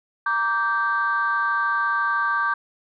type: chord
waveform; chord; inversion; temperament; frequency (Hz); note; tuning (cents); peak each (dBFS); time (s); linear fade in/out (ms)
sine; G minor; first; equal with one note detuned; 932.3 / 1165.9 / 1568; Bb5 / D6 / G6; 0 / -13 / 0; -28 / -22 / -22; 0.26-2.54; 5
effects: tanh soft clip ceiling -12 dBFS